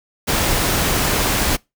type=noise; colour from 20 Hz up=pink; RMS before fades=-18 dBFS; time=0.27-1.57 s; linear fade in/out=20 ms; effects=noise-tail reverb RT60 0.2 s tail -24 dB re dry